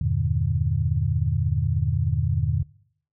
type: chord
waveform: sine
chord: E half-diminished seventh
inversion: none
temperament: just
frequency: 82.41 / 98.89 / 118.67 / 148.33 Hz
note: E2 / G2 / Bb2 / D3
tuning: 0 / +16 / +31 / +18 cents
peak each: -26 dBFS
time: 0.01-2.63 s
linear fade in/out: 5 ms
effects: noise-tail reverb RT60 0.6 s tail -21 dB re dry